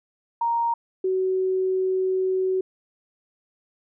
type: tone pair in turn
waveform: sine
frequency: 933 / 375.3 Hz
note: A#5 / F#4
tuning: +1 / +25 cents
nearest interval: octave + major third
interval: 1576 cents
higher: first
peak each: -20 dBFS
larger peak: neither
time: 0.41-0.74 / 1.04-2.61 s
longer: second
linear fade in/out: 5 ms
effects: none